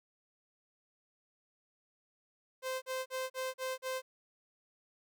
sawtooth tone bursts, 519 Hz, C5, 14 cents flat, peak -31 dBFS, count 6, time 2.62-4.02 s, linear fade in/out 50 ms, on 200 ms, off 40 ms, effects none

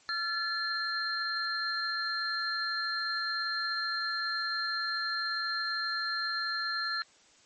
sine tone cluster, 1362 / 1729 / 4180 Hz, F6 / A6 / C8, -44 / -31 / -2 cents, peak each -35 / -34 / -34 dBFS, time 0.09-7.02 s, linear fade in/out 0 ms, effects white hiss -61 dBFS RMS until 7.45 s + MP3 32 kbps

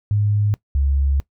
sine tone pair in turn, 103.83 / 69.14 Hz, G#2 / C#2, 0 / -4 cents, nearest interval perfect fifth, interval 704 cents, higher first, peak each -15 dBFS, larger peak neither, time 0.11-0.54 / 0.75-1.2 s, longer second, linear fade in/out 0 ms, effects noise-tail reverb RT60 0.1 s tail -20 dB re dry

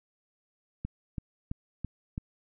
click train, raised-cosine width 5 ms, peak -21 dBFS, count 5, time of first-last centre 0.85-2.179 s, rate 3.01 Hz, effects none

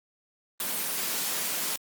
white high-pass noise, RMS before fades -30 dBFS, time 0.6-1.76 s, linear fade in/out 2 ms, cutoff 140 Hz, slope 96 dB/octave, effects Opus 24 kbps

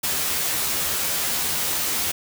white noise with comb filter, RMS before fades -24 dBFS, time 0.03-2.12 s, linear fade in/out 10 ms, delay 13 ms, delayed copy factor +0.65, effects none

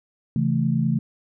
sine chord, A major, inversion first, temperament equal with one note detuned, 135.04 / 164.81 / 220 Hz, C#3 / E3 / A3, -45 / 0 / 0 cents, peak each -23 dBFS, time 0.36-0.99 s, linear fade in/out 2 ms, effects none

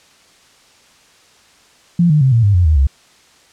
sine tone with pitch steps, 172.5 / 151.04 / 132.25 / 115.8 / 101.39 / 88.78 / 77.73 / 68.06 Hz, F3 / D3 / C3 / A#2 / G#2 / F2 / D#2 / C#2, -21 / +49 / +19 / -11 / -41 / +29 / -1 / -31 cents, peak -8 dBFS, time 1.99-2.87 s, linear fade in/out 5 ms, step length 110 ms, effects white hiss -49 dBFS RMS until 3.52 s + low-pass 7000 Hz 12 dB/octave

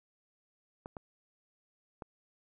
clicks, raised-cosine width 1 ms, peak -28 dBFS, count 3, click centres 0.859 / 0.968 / 2.022 s, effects none

